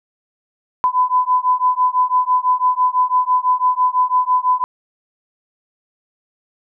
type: beating tone pair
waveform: sine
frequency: 1002 / 1008 Hz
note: B5 / B5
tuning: +25 / +35 cents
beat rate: 6 Hz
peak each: -16 dBFS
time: 0.84-4.64 s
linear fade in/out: 0 ms
effects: none